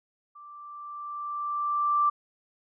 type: tone with level ramp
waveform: sine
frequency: 1174.7 Hz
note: D6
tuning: in tune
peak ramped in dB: -45 to -19 dBFS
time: 0.35-2.1 s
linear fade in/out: 10 ms
effects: none